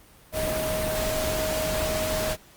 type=tone in noise; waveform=sine; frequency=627 Hz; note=D#5; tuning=13 cents sharp; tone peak=-27 dBFS; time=0.32-2.37 s; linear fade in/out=50 ms; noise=pink; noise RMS=-29 dBFS; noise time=0.32-2.37 s; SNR=-1 dB; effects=pink hiss -53 dBFS RMS until 2.56 s + Opus 32 kbps